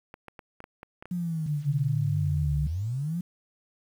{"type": "clicks", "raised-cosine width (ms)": 0.5, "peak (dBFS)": -27, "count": 8, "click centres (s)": [0.141, 0.283, 0.392, 0.604, 0.641, 0.831, 1.025, 1.056]}
{"type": "linear two-way sweep", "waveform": "sine", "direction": "down then up", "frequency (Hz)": [180.6, 64.2, 180.6], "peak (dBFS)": -27, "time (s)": [1.11, 3.21], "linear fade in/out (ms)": 5, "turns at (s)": 2.63}
{"type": "tone with vibrato", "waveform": "sine", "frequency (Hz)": 146.83, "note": "D3", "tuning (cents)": 0, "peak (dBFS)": -25, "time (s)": [1.46, 2.67], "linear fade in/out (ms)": 5, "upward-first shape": "sine", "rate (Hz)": 4.5, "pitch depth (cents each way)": 26}
{"effects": ["9-bit"]}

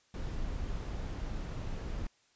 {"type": "noise", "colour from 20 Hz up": "brown", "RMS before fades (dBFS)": -37, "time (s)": [0.14, 2.07], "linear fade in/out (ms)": 2, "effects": ["white hiss -69 dBFS RMS until 2.35 s", "resampled to 16000 Hz"]}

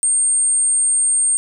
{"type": "tone", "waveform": "sine", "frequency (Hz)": 8620, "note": "C#9", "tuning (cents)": -49, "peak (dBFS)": -13, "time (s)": [0.03, 1.37], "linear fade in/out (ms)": 0, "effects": []}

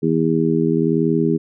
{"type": "harmonic tone", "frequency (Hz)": 81.2, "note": "E2", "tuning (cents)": -26, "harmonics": [2, 3, 4, 5], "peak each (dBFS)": [-20, -20, -20, -20], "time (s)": [0.02, 1.38], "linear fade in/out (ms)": 20, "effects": []}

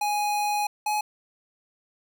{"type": "tone pair in turn", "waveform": "square", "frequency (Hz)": [830.6, 842.7], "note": ["G#5", "G#5"], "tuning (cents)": [0, 25], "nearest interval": "unison", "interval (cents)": 25, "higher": "second", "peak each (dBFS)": -24, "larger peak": "neither", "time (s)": [[0.01, 0.67], [0.86, 1.01]], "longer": "first", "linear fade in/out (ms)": 5, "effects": []}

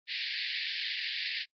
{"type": "band-pass noise", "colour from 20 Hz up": "white", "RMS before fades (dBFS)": -34, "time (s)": [0.07, 1.46], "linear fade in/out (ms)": 50, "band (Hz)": [1700, 4800], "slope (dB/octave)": 96, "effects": ["noise-tail reverb RT60 0.1 s tail -23 dB re dry", "Opus 24 kbps"]}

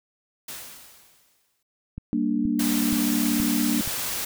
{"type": "noise with exponential decay", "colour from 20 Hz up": "white", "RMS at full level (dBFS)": -35, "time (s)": [0.48, 1.63], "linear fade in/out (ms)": 5, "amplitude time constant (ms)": 250}
{"type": "click train", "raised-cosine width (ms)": 5, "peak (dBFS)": -21, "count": 5, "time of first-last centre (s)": [1.98, 3.876], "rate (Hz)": 2.11}
{"type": "chord", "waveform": "sine", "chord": "G minor", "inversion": "none", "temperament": "equal", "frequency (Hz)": [196, 233.1, 293.7], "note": ["G3", "Bb3", "D4"], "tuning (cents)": [0, 0, 0], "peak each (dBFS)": [-29, -24, -25], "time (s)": [2.13, 3.81], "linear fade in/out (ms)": 0}
{"type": "noise", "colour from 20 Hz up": "white", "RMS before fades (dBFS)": -29, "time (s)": [2.59, 4.25], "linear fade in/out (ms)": 5}
{"effects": []}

